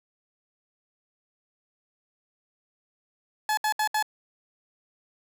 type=tone bursts; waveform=30% pulse; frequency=856 Hz; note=A5; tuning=48 cents flat; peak=-20 dBFS; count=4; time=3.49-4.026 s; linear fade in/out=2 ms; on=83 ms; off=68 ms; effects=10-bit